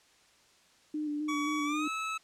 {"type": "tone with vibrato", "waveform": "sine", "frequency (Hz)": 299.3, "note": "D4", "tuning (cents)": 33, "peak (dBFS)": -31, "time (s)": [0.94, 1.88], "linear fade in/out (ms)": 5, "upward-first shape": "square", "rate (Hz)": 3.8, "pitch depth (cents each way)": 24}
{"type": "tone with pitch glide", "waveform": "25% pulse", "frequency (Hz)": [1132, 1300.3], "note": ["C#6", "E6"], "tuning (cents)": [36, -24], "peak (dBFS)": -29, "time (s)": [1.28, 2.18], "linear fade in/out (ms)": 10, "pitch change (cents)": 240, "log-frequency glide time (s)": [1.64, 1.88]}
{"effects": ["white hiss -63 dBFS RMS until 2.23 s", "low-pass 7000 Hz 12 dB/octave"]}